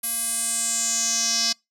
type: tone with band-pass filter sweep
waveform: square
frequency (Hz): 230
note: A#3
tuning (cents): -23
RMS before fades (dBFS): -24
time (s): 0.03-1.53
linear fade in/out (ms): 10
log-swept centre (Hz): 11000 to 5100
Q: 4.9
effects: noise-tail reverb RT60 0.2 s tail -26 dB re dry